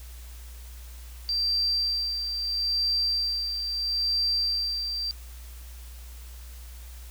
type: tone with tremolo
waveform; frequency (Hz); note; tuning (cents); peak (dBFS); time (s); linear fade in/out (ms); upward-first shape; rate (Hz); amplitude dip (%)
sine; 4699; D8; 0; -22; 1.29-5.11; 0; sine; 0.76; 50
effects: added 60 Hz sine -40 dBFS peak until 7.1 s + white hiss -51 dBFS RMS until 7.1 s